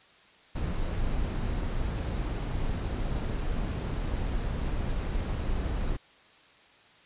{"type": "noise", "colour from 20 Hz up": "brown", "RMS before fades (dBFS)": -30, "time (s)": [0.55, 5.97], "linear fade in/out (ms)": 10, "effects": ["white hiss -57 dBFS RMS until 7.05 s", "resampled to 8000 Hz"]}